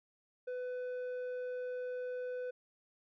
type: tone with low-pass filter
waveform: square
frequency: 500 Hz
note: B4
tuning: 21 cents sharp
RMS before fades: -40 dBFS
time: 0.47-2.51 s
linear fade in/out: 10 ms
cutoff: 1100 Hz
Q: 0.98
effects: none